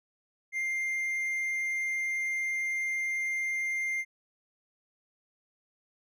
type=tone; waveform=triangle; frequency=2103 Hz; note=C7; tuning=8 cents sharp; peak=-27 dBFS; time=0.52-4.05 s; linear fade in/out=50 ms; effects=none